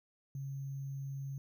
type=tone with sample-and-hold; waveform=sine; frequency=137 Hz; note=C#3; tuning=20 cents flat; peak=-38 dBFS; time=0.35-1.38 s; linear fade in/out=2 ms; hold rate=6300 Hz; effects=none